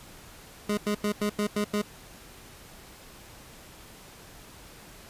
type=tone bursts; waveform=25% pulse; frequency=207.7 Hz; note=G#3; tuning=in tune; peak=-21 dBFS; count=7; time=0.69-1.818 s; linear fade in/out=5 ms; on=84 ms; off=90 ms; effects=pink hiss -49 dBFS RMS until 5.09 s + resampled to 32000 Hz